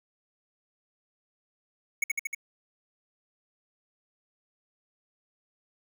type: tone with echo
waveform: square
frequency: 2217 Hz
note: C#7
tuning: in tune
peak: -23 dBFS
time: 2.02-2.04 s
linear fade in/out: 5 ms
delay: 77 ms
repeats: 4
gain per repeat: -2 dB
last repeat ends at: 2.348 s
effects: none